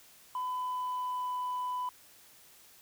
sine tone with pitch glide, 1005 to 997.5 Hz, B5 to B5, +30 to +17 cents, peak -30 dBFS, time 0.35-1.89 s, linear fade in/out 2 ms, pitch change -13 cents, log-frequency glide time 0.49-1.39 s, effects tanh soft clip ceiling -30 dBFS + white hiss -58 dBFS RMS until 2.81 s

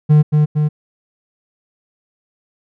triangle tone with echo, 150.8 Hz, D3, 46 cents sharp, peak -4 dBFS, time 0.09-0.23 s, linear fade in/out 20 ms, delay 230 ms, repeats 2, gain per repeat -3 dB, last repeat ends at 0.69 s, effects none

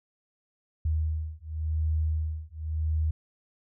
sine beating tone pair, 78 / 78.91 Hz, D#2 / D#2, +5 / +25 cents, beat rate 0.91 Hz, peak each -29 dBFS, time 0.85-3.11 s, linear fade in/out 5 ms, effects none

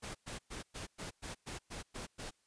pink noise bursts, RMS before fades -44 dBFS, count 10, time 0.02-2.31 s, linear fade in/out 20 ms, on 130 ms, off 110 ms, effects white hiss -75 dBFS RMS until 2.46 s + resampled to 22050 Hz

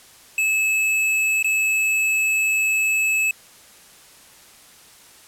square tone with dropouts, 2599 Hz, E7, 25 cents flat, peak -18 dBFS, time 0.38-3.31 s, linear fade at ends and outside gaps 2 ms, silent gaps 1.427-1.444 s, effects white hiss -48 dBFS RMS until 5.27 s + low-pass 12000 Hz 12 dB/octave

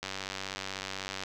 click train, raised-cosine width 0.2 ms, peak -18 dBFS, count 117, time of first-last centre 0.03-1.236 s, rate 96.2 Hz, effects none

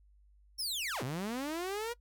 sawtooth linear two-way sweep, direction down then up, 5560 to 116.4 to 484.4 Hz, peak -31 dBFS, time 0.58-1.94 s, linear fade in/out 20 ms, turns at 1.03 s, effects noise-tail reverb RT60 0.1 s tail -23 dB re dry + added 50 Hz sine -60 dBFS peak until 2 s

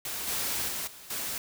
white noise with level steps, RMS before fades -35 / -31 / -34 / -48 / -34 dBFS, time 0.05-1.38 s, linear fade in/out 2 ms, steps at 0.27 / 0.68 / 0.87 / 1.1 s, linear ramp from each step 5 ms, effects none

